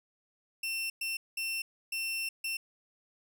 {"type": "tone bursts at uneven times", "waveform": "sawtooth", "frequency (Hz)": 2700, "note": "E7", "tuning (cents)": 41, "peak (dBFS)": -29, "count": 5, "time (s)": [[0.63, 0.9], [1.01, 1.17], [1.37, 1.62], [1.92, 2.29], [2.44, 2.57]], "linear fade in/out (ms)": 5, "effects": []}